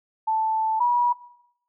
sine tone pair in turn, 880 / 967.2 Hz, A5 / B5, 0 / -36 cents, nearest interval major second, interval 164 cents, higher second, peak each -20 / -17 dBFS, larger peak second, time 0.27-0.8 / 0.8-1.13 s, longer first, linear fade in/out 10 ms, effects noise-tail reverb RT60 0.7 s tail -18 dB re dry

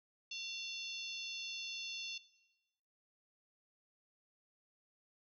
harmonic tone with a mistuned harmonic, 878 Hz, A5, 4 cents flat, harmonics 3 / 4 / 5 / 6 / 7, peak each -45 / -47 / -49 / -51 / -52 dBFS, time 0.31-2.18 s, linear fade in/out 5 ms, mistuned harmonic 3, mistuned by +66 cents, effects noise-tail reverb RT60 1.0 s tail -17 dB re dry

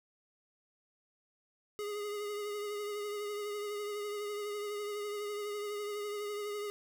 square tone with vibrato, 414.1 Hz, G#4, 5 cents flat, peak -37 dBFS, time 1.79-6.7 s, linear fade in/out 0 ms, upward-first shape triangle, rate 12 Hz, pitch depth 34 cents each way, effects none

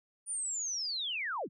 sine linear sweep, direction down, 9490 to 100 Hz, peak -33 dBFS, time 0.26-1.49 s, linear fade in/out 50 ms, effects none

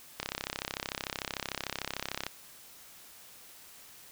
click train, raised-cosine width 0.2 ms, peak -15 dBFS, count 70, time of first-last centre 0.2-2.266 s, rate 33.4 Hz, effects white hiss -53 dBFS RMS until 4.11 s

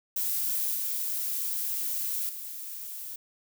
violet noise with level steps, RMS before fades -29 / -31 / -39 dBFS, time 0.16-3.16 s, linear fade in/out 5 ms, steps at 0.74 / 2.29 s, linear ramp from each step 2 ms, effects none

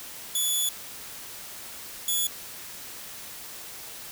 10% pulse tone pair in turn, 3435 / 3420 Hz, A7 / A7, -42 / -50 cents, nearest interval unison, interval 8 cents, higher first, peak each -16 dBFS, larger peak neither, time 0.35-0.69 / 2.08-2.27 s, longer first, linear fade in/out 2 ms, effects white hiss -41 dBFS RMS until 4.11 s

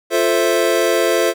square chord, F major seventh, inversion none, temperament equal, 349.2 / 440 / 523.3 / 659.3 Hz, F4 / A4 / C5 / E5, 0 / 0 / 0 / 0 cents, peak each -20 dBFS, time 0.1-1.34 s, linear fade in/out 50 ms, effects none

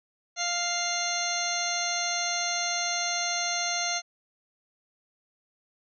harmonic tone, 698.5 Hz, F5, in tune, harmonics 1 / 2 / 3 / 4 / 5 / 6 / 8 / 9, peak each -33 / -36 / -34 / -39 / -39 / -33 / -38 / -32 dBFS, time 0.36-4.02 s, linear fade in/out 50 ms, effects none

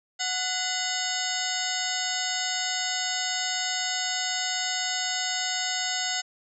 harmonic tone with a mistuned harmonic, 736 Hz, F#5, 9 cents flat, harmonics 1 / 2 / 3 / 4 / 5 / 6 / 7 / 9 / 10, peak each -35 / -35 / -35 / -35 / -35 / -35 / -35 / -35 / -35 dBFS, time 0.19-6.22 s, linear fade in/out 20 ms, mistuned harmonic 3, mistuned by -150 cents, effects none

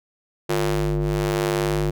sawtooth ring-modulated tone, 100.6 Hz, G2, 45 cents sharp, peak -13 dBFS, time 0.49-1.91 s, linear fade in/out 10 ms, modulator 251 Hz, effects none

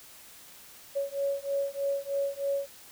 sine beating tone pair, 556 / 559.2 Hz, C#5 / C#5, +5 / +15 cents, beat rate 3.2 Hz, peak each -31 dBFS, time 0.95-2.68 s, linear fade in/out 20 ms, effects white hiss -51 dBFS RMS until 2.91 s

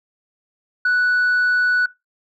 sine tone, 1480 Hz, F#6, in tune, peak -12 dBFS, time 0.85-1.86 s, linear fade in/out 5 ms, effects noise-tail reverb RT60 0.2 s tail -20 dB re dry + tanh soft clip ceiling -13 dBFS

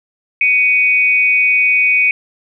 sine tone pair together, 2250 / 2489 Hz, C#7 / D#7, +25 / 0 cents, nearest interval major second, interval 175 cents, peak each -12 dBFS, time 0.41-2.11 s, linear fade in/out 2 ms, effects none

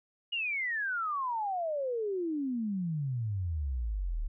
sine exponential sweep, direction down, 2905 to 35.34 Hz, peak -30 dBFS, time 0.32-4.28 s, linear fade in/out 10 ms, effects none

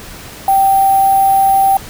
sine tone with sample-and-hold, 780 Hz, G5, 9 cents flat, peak -7 dBFS, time 0.48-1.77 s, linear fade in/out 2 ms, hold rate 11025 Hz, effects pink hiss -32 dBFS RMS until 1.89 s

